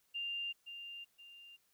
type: tone with echo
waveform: sine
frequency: 2794 Hz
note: F7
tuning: in tune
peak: -37 dBFS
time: 0.14-0.53 s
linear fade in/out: 20 ms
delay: 520 ms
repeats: 2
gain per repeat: -8 dB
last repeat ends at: 1.57 s
effects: white hiss -75 dBFS RMS until 1.73 s